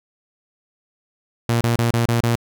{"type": "tone bursts", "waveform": "sawtooth", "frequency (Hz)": 117.4, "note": "A#2", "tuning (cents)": 13, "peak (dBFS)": -12, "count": 6, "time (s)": [1.49, 2.355], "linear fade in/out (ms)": 0, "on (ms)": 120, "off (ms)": 29, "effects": []}